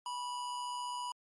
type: tone with amplitude modulation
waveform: square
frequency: 980 Hz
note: B5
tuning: 14 cents flat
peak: -36 dBFS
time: 0.06-1.12 s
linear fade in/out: 2 ms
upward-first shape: sine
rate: 135 Hz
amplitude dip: 35%
effects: MP3 48 kbps